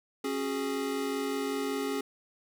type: chord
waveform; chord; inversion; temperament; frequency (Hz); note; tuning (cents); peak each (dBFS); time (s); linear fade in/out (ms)
square; C# suspended fourth; none; equal with one note detuned; 273.2 / 370 / 415.3; C#4 / F#4 / G#4; -25 / 0 / 0; -34 / -40 / -34; 0.24-2.01; 5
effects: none